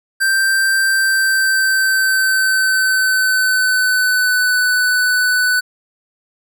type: tone with pitch glide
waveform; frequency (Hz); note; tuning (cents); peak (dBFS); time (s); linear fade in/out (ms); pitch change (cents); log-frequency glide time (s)
square; 1568 to 1495.5; G6 to F#6; 0 to +18; -13; 0.2-5.61; 20; -82; 0.85-4.58
effects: none